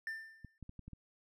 triangle tone with exponential decay, 1788 Hz, A6, 27 cents sharp, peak -34 dBFS, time 0.07-0.58 s, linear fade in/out 1 ms, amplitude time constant 110 ms
clicks, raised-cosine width 5 ms, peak -36 dBFS, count 6, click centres 0.447 / 0.627 / 0.694 / 0.793 / 0.88 / 0.933 s
effects none

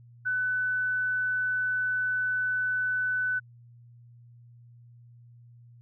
sine tone, 1500 Hz, F#6, 23 cents sharp, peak -25 dBFS, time 0.25-3.4 s, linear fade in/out 20 ms, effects added 119 Hz sine -50 dBFS peak until 5.81 s

